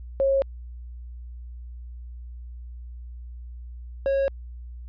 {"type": "tone pair in turn", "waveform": ["sine", "triangle"], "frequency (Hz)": [544, 547.1], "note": ["C#5", "C#5"], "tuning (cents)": [-33, -23], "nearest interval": "unison", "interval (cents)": 10, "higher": "second", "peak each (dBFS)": -18, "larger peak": "neither", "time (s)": [[0.2, 0.42], [4.06, 4.28]], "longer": "neither", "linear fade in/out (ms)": 0, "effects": ["added 60 Hz sine -36 dBFS peak until 4.88 s", "resampled to 11025 Hz"]}